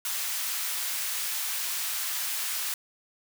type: high-pass noise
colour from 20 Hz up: white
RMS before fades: -31 dBFS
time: 0.05-2.74 s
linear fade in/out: 2 ms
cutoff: 1100 Hz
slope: 12 dB/octave
effects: none